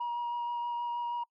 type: tone with vibrato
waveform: sine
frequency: 954 Hz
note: A#5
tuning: 40 cents sharp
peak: -29 dBFS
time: 0-1.24 s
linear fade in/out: 10 ms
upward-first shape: sine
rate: 6.3 Hz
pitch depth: 10 cents each way
effects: noise-tail reverb RT60 0.1 s tail -26 dB re dry + tanh soft clip ceiling -30 dBFS